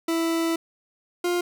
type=tone pair in turn; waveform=40% pulse; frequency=330 / 352 Hz; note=E4 / F4; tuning=+2 / +14 cents; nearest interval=minor second; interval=112 cents; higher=second; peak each=-21 dBFS; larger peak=neither; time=0.08-0.56 / 1.24-1.41 s; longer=first; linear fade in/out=5 ms; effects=none